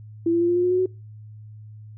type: tone with pitch steps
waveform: sine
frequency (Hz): 335.3 / 340.2 / 345.1 / 350.1 / 355.2 / 360.4 / 365.6 / 371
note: E4 / F4 / F4 / F4 / F4 / F#4 / F#4 / F#4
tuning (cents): +30 / -45 / -21 / +4 / +29 / -45 / -21 / +5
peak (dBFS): -17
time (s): 0.26-0.86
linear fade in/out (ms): 5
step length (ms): 75
effects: noise-tail reverb RT60 0.3 s tail -25 dB re dry + added 107 Hz sine -39 dBFS peak until 1.97 s